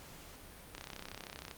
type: click train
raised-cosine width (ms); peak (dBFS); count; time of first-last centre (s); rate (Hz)
0.2; -26; 26; 0.75-1.512; 32.8
effects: pink hiss -53 dBFS RMS until 1.57 s + Opus 48 kbps